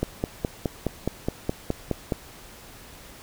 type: click train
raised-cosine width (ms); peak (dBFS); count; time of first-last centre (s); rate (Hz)
2; -10; 11; 0.03-2.122; 4.78
effects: pink hiss -46 dBFS RMS until 3.22 s